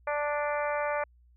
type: harmonic tone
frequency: 293.7 Hz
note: D4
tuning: in tune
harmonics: 2 / 3 / 4 / 5 / 6 / 7 / 8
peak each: -30 / -34 / -36 / -38 / -40 / -41 / -42 dBFS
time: 0.07-1.04 s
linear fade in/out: 5 ms
effects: added 60 Hz sine -57 dBFS peak until 1.36 s